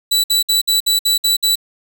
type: tone bursts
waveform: sawtooth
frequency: 3951 Hz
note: B7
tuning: in tune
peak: -9 dBFS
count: 8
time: 0.11-1.556 s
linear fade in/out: 10 ms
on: 130 ms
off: 58 ms
effects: none